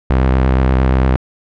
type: tone with vibrato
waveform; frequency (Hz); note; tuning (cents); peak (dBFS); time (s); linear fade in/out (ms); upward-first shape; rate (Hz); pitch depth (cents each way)
sawtooth; 64.9; C2; -13; -6; 0.1-1.16; 0; triangle; 8.6; 33
effects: low-pass 2000 Hz 12 dB/octave